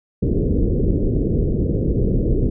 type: low-pass noise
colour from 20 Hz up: pink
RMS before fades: -18 dBFS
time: 0.22-2.5 s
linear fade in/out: 10 ms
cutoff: 480 Hz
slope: 48 dB/octave
effects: none